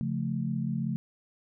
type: chord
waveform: sine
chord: Db augmented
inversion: none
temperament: equal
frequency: 138.59 / 174.61 / 220 Hz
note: Db3 / F3 / A3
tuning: 0 / 0 / 0 cents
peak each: -32 / -33 / -32 dBFS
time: 0.01-0.96 s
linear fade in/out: 0 ms
effects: none